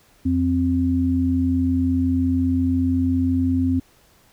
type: tone pair together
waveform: sine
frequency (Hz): 87.24 / 261.6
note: F2 / C4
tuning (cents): -1 / 0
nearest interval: octave + perfect fifth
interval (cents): 1901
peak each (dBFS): -22 / -18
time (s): 0.25-3.8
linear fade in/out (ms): 10
effects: pink hiss -56 dBFS RMS until 4.32 s